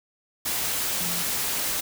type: tone in noise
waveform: sine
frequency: 174.5 Hz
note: F3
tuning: 1 cent flat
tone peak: -36 dBFS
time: 1-1.23 s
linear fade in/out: 10 ms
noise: white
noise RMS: -27 dBFS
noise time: 0.45-1.81 s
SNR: -12 dB
effects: none